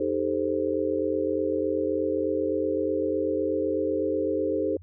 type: chord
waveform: sine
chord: A half-diminished seventh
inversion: second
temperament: equal with one note detuned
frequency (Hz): 308.6 / 392 / 440 / 523.3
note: Eb4 / G4 / A4 / C5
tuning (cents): -14 / 0 / 0 / 0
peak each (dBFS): -29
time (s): 0-4.77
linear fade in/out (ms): 5
effects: added 88 Hz sine -44 dBFS peak until 4.82 s